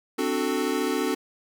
square chord, D dominant seventh, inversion third, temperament equal with one note detuned, 261.6 / 296.2 / 370 / 440 Hz, C4 / D4 / F#4 / A4, 0 / +15 / 0 / 0 cents, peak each -30 dBFS, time 0.18-1.15 s, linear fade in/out 10 ms, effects none

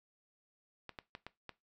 clicks, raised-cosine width 0.3 ms, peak -28 dBFS, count 5, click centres 0.893 / 0.988 / 1.151 / 1.266 / 1.493 s, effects noise-tail reverb RT60 0.2 s tail -18 dB re dry

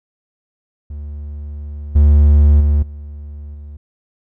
triangle tone with level steps, 73.3 Hz, D2, 3 cents flat, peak -23 / -4 / -8 / -26 / -28 dBFS, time 0.9-3.77 s, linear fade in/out 5 ms, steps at 1.95 / 2.6 / 2.82 / 3.54 s, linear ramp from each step 10 ms, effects none

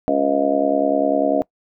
harmonic tone, 70.1 Hz, C#2, 20 cents sharp, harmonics 3 / 4 / 5 / 6 / 7 / 8 / 9 / 10, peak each -31 / -20 / -29 / -31 / -23 / -31 / -19 / -24 dBFS, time 0.08-1.42 s, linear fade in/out 0 ms, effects noise-tail reverb RT60 0.1 s tail -22 dB re dry

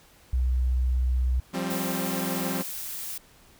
sine tone with vibrato, 63 Hz, B1, 35 cents sharp, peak -21 dBFS, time 0.33-1.4 s, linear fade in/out 5 ms, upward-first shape sine, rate 16 Hz, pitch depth 9 cents each way
sawtooth chord, F suspended second, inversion none, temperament equal with one note detuned, 174.61 / 196 / 265.4 Hz, F3 / G3 / C4, 0 / 0 / +25 cents, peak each -28 dBFS, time 1.53-2.63 s, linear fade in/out 20 ms
blue noise, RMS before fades -35 dBFS, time 1.7-3.18 s, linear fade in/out 5 ms
effects pink hiss -56 dBFS RMS until 3.59 s

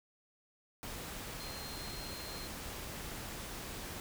sine tone in noise, 4186 Hz, C8, in tune, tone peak -48 dBFS, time 1.4-2.47 s, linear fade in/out 0 ms, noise pink, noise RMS -44 dBFS, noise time 0.83-4 s, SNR -7 dB, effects none

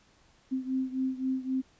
sine beating tone pair, 260.1 / 263.9 Hz, C4 / C4, -10 / +15 cents, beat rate 3.8 Hz, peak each -30 / -33 dBFS, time 0.51-1.62 s, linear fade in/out 20 ms, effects pink hiss -63 dBFS RMS until 1.79 s + resampled to 16000 Hz

